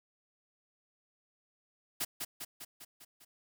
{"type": "noise with echo", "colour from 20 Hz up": "white", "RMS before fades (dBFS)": -34, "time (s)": [2, 2.05], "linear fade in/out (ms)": 10, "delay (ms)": 200, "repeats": 6, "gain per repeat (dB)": -4, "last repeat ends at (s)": 3.25, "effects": []}